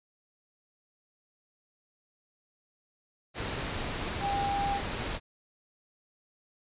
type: tone in noise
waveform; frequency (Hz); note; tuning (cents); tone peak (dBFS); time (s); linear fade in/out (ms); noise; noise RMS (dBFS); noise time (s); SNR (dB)
sine; 800; G5; +35; -28; 4.2-4.81; 50; pink; -34; 3.34-5.2; +3
effects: resampled to 8000 Hz